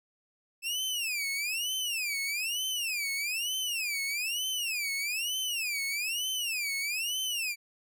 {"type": "tone with vibrato", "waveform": "sawtooth", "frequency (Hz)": 2599, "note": "E7", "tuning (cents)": -25, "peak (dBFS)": -27, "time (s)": [0.62, 7.56], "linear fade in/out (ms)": 50, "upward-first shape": "sine", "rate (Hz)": 1.1, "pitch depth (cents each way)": 290, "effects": []}